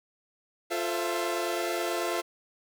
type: chord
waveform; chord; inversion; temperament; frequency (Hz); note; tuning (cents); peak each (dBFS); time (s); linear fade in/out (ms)
sawtooth; F major seventh; none; equal with one note detuned; 349.2 / 440 / 523.3 / 669.2; F4 / A4 / C5 / E5; 0 / 0 / 0 / +26; -28 / -32 / -32 / -29; 0.7-2.22; 20
effects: none